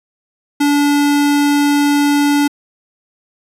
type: tone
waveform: square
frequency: 288.6 Hz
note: D4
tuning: 30 cents flat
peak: -11 dBFS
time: 0.6-2.48 s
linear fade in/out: 10 ms
effects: resampled to 32000 Hz